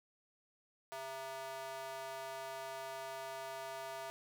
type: tone with high-pass filter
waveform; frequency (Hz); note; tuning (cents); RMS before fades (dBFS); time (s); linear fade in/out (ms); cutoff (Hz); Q
square; 133.5; C3; +35; -45; 0.92-4.1; 0; 730; 2.4
effects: none